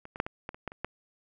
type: clicks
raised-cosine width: 0.5 ms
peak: -29 / -25 / -10 / -21 / -21 / -29 / -19 / -29 / -17 dBFS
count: 9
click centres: 0.054 / 0.159 / 0.201 / 0.265 / 0.491 / 0.545 / 0.677 / 0.719 / 0.846 s
effects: none